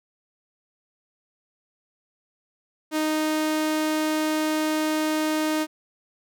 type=tone; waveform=sawtooth; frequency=310 Hz; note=D#4; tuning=6 cents flat; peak=-18 dBFS; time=2.91-5.67 s; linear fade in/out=50 ms; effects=none